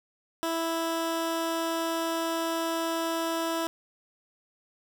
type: tone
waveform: 15% pulse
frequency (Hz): 329.6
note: E4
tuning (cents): 0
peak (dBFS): -21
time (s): 0.43-3.67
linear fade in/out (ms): 0
effects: none

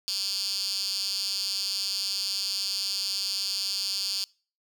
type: tone with high-pass filter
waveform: 10% pulse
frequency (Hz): 196.2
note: G3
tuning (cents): +2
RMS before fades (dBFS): -30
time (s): 0.08-4.24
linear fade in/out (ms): 0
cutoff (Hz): 4400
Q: 6.9
effects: noise-tail reverb RT60 0.4 s tail -26 dB re dry

